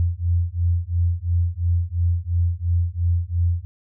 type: beating tone pair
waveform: sine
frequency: 85 / 87.9 Hz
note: F2 / F2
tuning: -46 / +12 cents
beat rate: 2.9 Hz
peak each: -21 dBFS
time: 0-3.65 s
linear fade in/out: 0 ms
effects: none